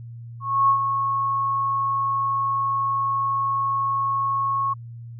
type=tone with ADSR envelope; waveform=sine; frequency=1097 Hz; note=C#6; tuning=18 cents flat; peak=-13 dBFS; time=0.4-4.74 s; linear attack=290 ms; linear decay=88 ms; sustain=-7 dB; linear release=14 ms; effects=added 117 Hz sine -35 dBFS peak until 5.19 s